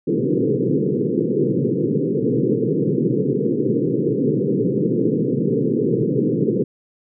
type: band-pass noise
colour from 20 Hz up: white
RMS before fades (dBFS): -19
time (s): 0.07-6.64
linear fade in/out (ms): 10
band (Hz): 120 to 480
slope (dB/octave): 96
effects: none